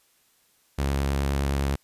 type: tone with vibrato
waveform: sawtooth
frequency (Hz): 69.3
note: C#2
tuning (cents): 0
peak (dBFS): -19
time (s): 0.78-1.76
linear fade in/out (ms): 10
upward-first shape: triangle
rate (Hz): 9.6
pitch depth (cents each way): 31
effects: white hiss -64 dBFS RMS until 1.83 s + resampled to 32000 Hz

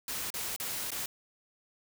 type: noise with dropouts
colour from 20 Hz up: white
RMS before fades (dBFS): -36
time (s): 0.08-1.06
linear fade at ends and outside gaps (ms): 2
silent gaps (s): 0.303-0.34 / 0.563-0.599 / 0.905-0.917
effects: none

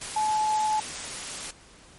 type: tone in noise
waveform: sine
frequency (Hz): 859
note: A5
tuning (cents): -42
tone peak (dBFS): -22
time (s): 0.16-0.8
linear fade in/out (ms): 5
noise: white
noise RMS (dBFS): -35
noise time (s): 0.01-1.51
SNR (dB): +10
effects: pink hiss -52 dBFS RMS until 1.98 s + MP3 48 kbps

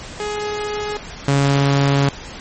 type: tone pair in turn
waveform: sawtooth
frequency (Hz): 418.5 / 139.66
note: G#4 / C#3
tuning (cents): +13 / +13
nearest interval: octave + perfect fifth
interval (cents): 1900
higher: first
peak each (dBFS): -18 / -9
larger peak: second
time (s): 0.2-0.97 / 1.28-2.09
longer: second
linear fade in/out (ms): 0
effects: pink hiss -34 dBFS RMS until 2.4 s + MP3 32 kbps

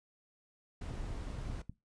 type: noise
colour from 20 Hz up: brown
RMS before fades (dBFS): -41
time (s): 0.81-1.62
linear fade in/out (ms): 5
type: click train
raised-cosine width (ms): 5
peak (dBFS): -31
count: 5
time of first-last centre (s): 0.91-1.696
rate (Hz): 5.09
effects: noise-tail reverb RT60 0.2 s tail -18 dB re dry + resampled to 22050 Hz

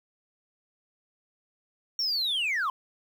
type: linear sweep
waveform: sine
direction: down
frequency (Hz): 5600 to 987.8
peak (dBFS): -23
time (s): 1.99-2.7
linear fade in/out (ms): 2
effects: tanh soft clip ceiling -24 dBFS + 9-bit

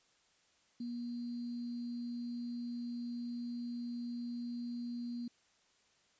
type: tone with sample-and-hold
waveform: sine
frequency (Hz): 239.7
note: A#3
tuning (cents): +48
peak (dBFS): -38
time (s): 0.8-5.28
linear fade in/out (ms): 5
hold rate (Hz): 4410
effects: white hiss -71 dBFS RMS until 6.19 s + resampled to 16000 Hz

